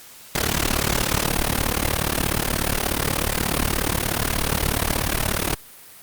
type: noise with amplitude modulation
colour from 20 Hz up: pink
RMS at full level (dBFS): -18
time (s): 0.35-5.55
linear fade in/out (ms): 2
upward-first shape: sine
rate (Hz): 36.7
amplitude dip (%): 90
effects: white hiss -44 dBFS RMS until 6.02 s + Opus 48 kbps